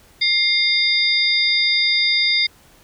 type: tone cluster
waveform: sine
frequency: 2111 / 3642 / 4848 Hz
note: C7 / A#7 / D#8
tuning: +15 / -41 / -46 cents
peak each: -19 dBFS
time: 0.21-2.47 s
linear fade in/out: 10 ms
effects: pink hiss -51 dBFS RMS until 2.83 s